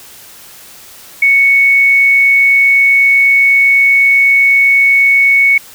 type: tone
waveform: sine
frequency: 2218 Hz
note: C#7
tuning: in tune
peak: -5 dBFS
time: 1.22-5.58 s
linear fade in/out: 5 ms
effects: white hiss -36 dBFS RMS until 5.74 s